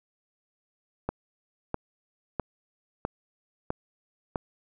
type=click train; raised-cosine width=1 ms; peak=-14 dBFS; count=6; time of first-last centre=1.09-4.358 s; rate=1.53 Hz; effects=none